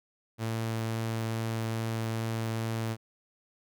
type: tone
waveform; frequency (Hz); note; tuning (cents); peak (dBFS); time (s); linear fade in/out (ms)
sawtooth; 112.8; A2; +44; -26; 0.38-2.97; 50
effects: none